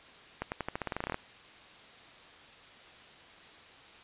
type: accelerating click train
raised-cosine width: 0.5 ms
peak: -18 dBFS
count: 15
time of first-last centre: 0.42-1.144 s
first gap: 99 ms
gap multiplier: 0.89
effects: white hiss -53 dBFS RMS until 4.03 s + resampled to 8000 Hz